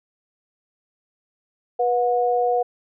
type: tone pair together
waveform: sine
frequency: 488.5 / 725 Hz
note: B4 / F#5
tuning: -19 / -35 cents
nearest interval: perfect fifth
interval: 684 cents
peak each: -20 dBFS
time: 1.79-2.63 s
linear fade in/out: 10 ms
effects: none